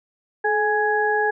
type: tone cluster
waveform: sine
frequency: 428.6 / 830 / 1668 Hz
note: A4 / G#5 / G#6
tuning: -45 / -1 / +7 cents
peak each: -22 dBFS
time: 0.44-1.31 s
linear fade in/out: 10 ms
effects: none